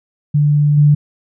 sine tone with level steps, 147.2 Hz, D3, 4 cents sharp, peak -9 / -6 dBFS, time 0.34-0.95 s, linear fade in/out 10 ms, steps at 0.77 s, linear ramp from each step 10 ms, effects none

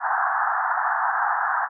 pink band-pass noise, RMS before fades -23 dBFS, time 0-1.69 s, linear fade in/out 50 ms, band 720 to 1700 Hz, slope 96 dB/octave, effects none

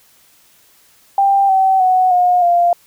sine tone with pitch steps, 790 / 765.3 / 741.4 / 718.2 / 695.7 Hz, G5 / G5 / F#5 / F5 / F5, +13 / -42 / +3 / +48 / -7 cents, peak -9 dBFS, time 1.18-2.73 s, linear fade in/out 2 ms, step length 310 ms, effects white hiss -51 dBFS RMS until 2.86 s

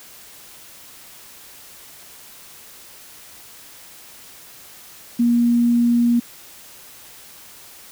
sine tone, 237.6 Hz, A#3, 33 cents sharp, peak -13 dBFS, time 5.19-6.2 s, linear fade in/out 10 ms, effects white hiss -43 dBFS RMS until 7.91 s

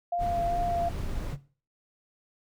sine tone with vibrato, 694 Hz, F5, 11 cents flat, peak -26 dBFS, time 0.12-0.89 s, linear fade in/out 5 ms, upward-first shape sine, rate 2.5 Hz, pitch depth 15 cents each way
brown noise, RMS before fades -33 dBFS, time 0.18-1.37 s, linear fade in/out 50 ms
sine tone with exponential decay, 140.7 Hz, C#3, 26 cents sharp, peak -29 dBFS, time 1.33-1.48 s, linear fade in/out 2 ms, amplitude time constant 32 ms
effects noise-tail reverb RT60 0.4 s tail -18 dB re dry

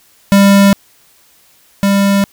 square tone pair in turn, 198.6 / 198.6 Hz, G3 / G3, +23 / +23 cents, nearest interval unison, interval 0 cents, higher neither, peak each -5 / -9 dBFS, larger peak first, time 0.32-0.73 / 1.83-2.24 s, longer neither, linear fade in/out 0 ms, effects white hiss -49 dBFS RMS until 2.32 s

